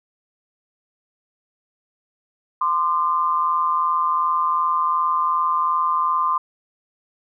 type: tone pair together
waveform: sine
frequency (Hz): 1038.3 / 1201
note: C6 / D6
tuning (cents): -14 / +38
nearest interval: minor third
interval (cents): 252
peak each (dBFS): -19 / -21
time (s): 2.61-6.38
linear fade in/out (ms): 5
effects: none